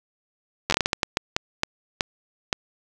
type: slowing click train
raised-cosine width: 0.2 ms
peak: -3 dBFS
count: 14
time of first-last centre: 0.7-2.528 s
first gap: 10 ms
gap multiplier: 1.39
effects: none